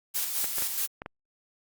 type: noise with tremolo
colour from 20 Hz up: blue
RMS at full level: -28 dBFS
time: 0.14-0.87 s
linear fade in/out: 20 ms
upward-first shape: square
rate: 4.7 Hz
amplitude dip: 40%
type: clicks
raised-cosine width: 0.5 ms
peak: -22 dBFS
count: 5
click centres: 0.443 / 0.583 / 0.623 / 1.019 / 1.061 s
effects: Opus 48 kbps